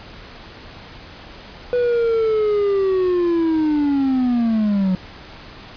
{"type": "linear sweep", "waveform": "triangle", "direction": "down", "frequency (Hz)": [493.9, 182.5], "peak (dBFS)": -13, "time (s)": [1.73, 4.95], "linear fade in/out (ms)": 0, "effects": ["pink hiss -39 dBFS RMS until 5.76 s", "resampled to 11025 Hz"]}